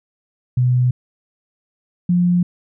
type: tone pair in turn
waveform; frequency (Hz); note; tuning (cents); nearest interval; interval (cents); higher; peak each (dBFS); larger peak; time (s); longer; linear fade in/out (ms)
sine; 125 / 176.78; B2 / F3; +21 / +21; tritone; 600; second; -12; neither; 0.57-0.91 / 2.09-2.43; neither; 5
effects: none